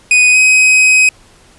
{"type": "tone with pitch glide", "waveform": "45% pulse", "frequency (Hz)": [2489, 2524], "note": ["D#7", "D#7"], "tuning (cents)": [0, 24], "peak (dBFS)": -5, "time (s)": [0.11, 1.09], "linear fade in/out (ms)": 2, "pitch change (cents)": 24, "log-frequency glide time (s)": [0.31, 0.37], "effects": ["pink hiss -45 dBFS RMS until 1.58 s", "resampled to 24000 Hz"]}